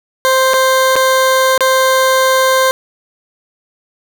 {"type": "tone with dropouts", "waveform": "20% pulse", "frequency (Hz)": 523.3, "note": "C5", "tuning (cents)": 0, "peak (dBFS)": -4, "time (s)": [0.25, 2.71], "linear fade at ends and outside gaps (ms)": 0, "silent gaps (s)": [[0.535, 0.54], [0.957, 0.963], [1.578, 1.607]], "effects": []}